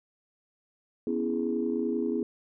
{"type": "chord", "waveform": "sine", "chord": "C# minor seventh", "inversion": "third", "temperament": "equal", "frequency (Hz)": [246.9, 277.2, 329.6, 415.3], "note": ["B3", "C#4", "E4", "G#4"], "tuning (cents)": [0, 0, 0, 0], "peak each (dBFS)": [-30, -35, -31, -31], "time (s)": [1.07, 2.23], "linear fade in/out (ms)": 2, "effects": ["tanh soft clip ceiling -16 dBFS"]}